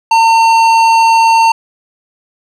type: tone with tanh clipping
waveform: sine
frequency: 907 Hz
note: A#5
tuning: 48 cents flat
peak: -7 dBFS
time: 0.11-1.52 s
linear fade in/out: 5 ms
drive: 14 dB
effects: none